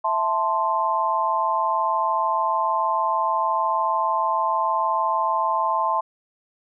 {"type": "chord", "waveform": "sine", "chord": "A minor", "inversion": "second", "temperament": "equal", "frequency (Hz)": [659.3, 880, 1046.5], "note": ["E5", "A5", "C6"], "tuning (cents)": [0, 0, 0], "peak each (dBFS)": [-27, -23, -22], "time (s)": [0.04, 6.01], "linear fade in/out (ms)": 10, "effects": []}